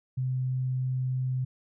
sine tone, 128.8 Hz, C3, 27 cents flat, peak -26 dBFS, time 0.17-1.45 s, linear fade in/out 10 ms, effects none

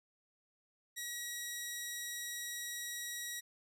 10% pulse tone, 1915 Hz, A#6, 46 cents sharp, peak -31 dBFS, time 0.96-3.41 s, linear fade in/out 20 ms, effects none

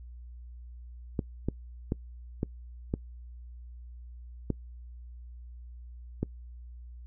clicks, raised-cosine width 3 ms, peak -15 dBFS, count 7, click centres 1.192 / 1.486 / 1.921 / 2.431 / 2.939 / 4.503 / 6.23 s, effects noise-tail reverb RT60 0.1 s tail -24 dB re dry + added 60 Hz sine -43 dBFS peak until 7.06 s

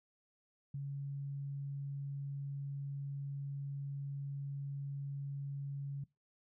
sine tone, 140 Hz, C#3, 18 cents sharp, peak -38 dBFS, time 0.74-6.04 s, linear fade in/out 5 ms, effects noise-tail reverb RT60 0.2 s tail -21 dB re dry

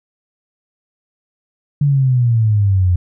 sine exponential sweep, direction down, 146.83 to 87.31 Hz, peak -10 dBFS, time 1.81-2.96 s, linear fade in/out 5 ms, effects none

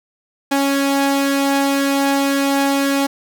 sawtooth tone pair together, 277.2 / 829.7 Hz, C#4 / G#5, 0 / -2 cents, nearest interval octave + perfect fifth, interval 1898 cents, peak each -11 / -21 dBFS, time 0.51-3.07 s, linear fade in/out 10 ms, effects none

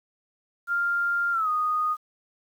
sine tone with pitch glide, 1396.9 to 1237.3 Hz, F6 to D#6, 0 to -10 cents, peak -22 dBFS, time 0.67-1.97 s, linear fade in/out 50 ms, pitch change -210 cents, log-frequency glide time 1.32-1.49 s, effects 9-bit

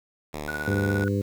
5% pulse tone with vibrato, 75 Hz, D2, 37 cents sharp, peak -21 dBFS, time 0.33-1.05 s, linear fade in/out 10 ms, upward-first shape sine, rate 7 Hz, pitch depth 22 cents each way
sine tone with tremolo, 1468 Hz, F#6, 14 cents flat, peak -27 dBFS, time 0.48-1.08 s, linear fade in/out 0 ms, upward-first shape sine, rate 17 Hz, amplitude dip 75%
harmonic tone, 100 Hz, G2, 35 cents sharp, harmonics 1 / 2 / 3 / 4 / 5, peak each -25 / -28 / -30 / -31 / -32 dBFS, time 0.67-1.22 s, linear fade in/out 10 ms
effects 8-bit

